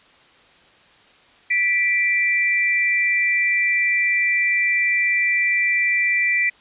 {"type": "tone pair together", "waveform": "sine", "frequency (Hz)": [1966, 2349], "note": ["B6", "D7"], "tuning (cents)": [-8, 0], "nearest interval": "minor third", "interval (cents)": 308, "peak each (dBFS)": -19, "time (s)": [1.5, 6.5], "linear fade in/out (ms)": 10, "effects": ["white hiss -52 dBFS RMS until 6.6 s", "resampled to 8000 Hz"]}